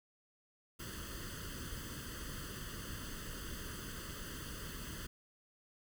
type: noise with comb filter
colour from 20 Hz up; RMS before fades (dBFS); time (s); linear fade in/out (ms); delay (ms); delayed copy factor
pink; -45; 0.79-5.07; 10; 0.64; +0.9
effects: none